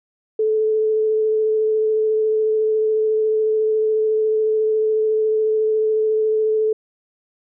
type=tone with vibrato; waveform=sine; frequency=434.6 Hz; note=A4; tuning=21 cents flat; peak=-15 dBFS; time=0.39-6.73 s; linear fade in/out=5 ms; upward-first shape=sine; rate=14 Hz; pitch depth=11 cents each way; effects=none